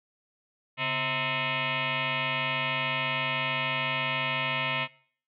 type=tone with frequency modulation; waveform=sine; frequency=138.59 Hz; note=C#3; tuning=in tune; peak=-26 dBFS; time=0.77-4.88 s; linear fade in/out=50 ms; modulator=391 Hz; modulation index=7.5; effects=noise-tail reverb RT60 0.5 s tail -20 dB re dry